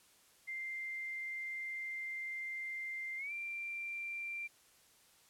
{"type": "tone with pitch glide", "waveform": "sine", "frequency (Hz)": [2093, 2363], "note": ["C7", "D7"], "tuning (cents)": [0, 10], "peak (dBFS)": -39, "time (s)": [0.47, 4.48], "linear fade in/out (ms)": 20, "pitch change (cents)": 210, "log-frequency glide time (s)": [3.17, 3.32], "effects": ["white hiss -66 dBFS RMS until 5.29 s", "low-pass 12000 Hz 12 dB/octave"]}